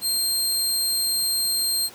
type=tone; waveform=20% pulse; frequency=4186 Hz; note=C8; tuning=in tune; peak=-15 dBFS; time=0.01-1.9 s; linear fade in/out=50 ms; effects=pink hiss -45 dBFS RMS until 1.94 s + high-pass 150 Hz 12 dB/octave